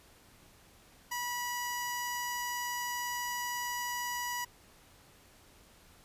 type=tone with notch filter; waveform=10% pulse; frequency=974 Hz; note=B5; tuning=24 cents flat; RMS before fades=-36 dBFS; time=1.11-4.45 s; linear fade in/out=10 ms; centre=3700 Hz; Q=0.88; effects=pink hiss -60 dBFS RMS until 6.04 s + resampled to 32000 Hz